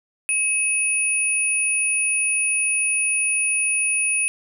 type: tone pair together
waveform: sine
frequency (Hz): 2563 / 9690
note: E7 / D#9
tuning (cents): -49 / -47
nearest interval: octave + major seventh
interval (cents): 2302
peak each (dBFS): -21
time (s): 0.29-4.28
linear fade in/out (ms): 0
effects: none